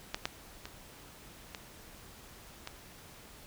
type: clicks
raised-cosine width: 0.2 ms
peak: -15 / -14 / -24 / -22 / -22 dBFS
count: 5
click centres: 0.145 / 0.255 / 0.655 / 1.548 / 2.674 s
effects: pink hiss -53 dBFS RMS until 3.46 s